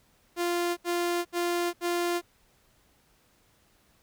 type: tone bursts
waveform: sawtooth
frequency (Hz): 347.9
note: F4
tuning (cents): -7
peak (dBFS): -22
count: 4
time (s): 0.36-2.216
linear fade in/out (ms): 50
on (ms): 410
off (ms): 72
effects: pink hiss -65 dBFS RMS until 4.02 s